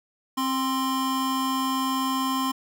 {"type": "tone pair together", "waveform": "square", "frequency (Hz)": [264.7, 1046.5], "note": ["C4", "C6"], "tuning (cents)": [20, 0], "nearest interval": "2 octaves", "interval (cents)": 2380, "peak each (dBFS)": -27, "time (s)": [0.37, 2.52], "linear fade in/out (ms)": 10, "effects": []}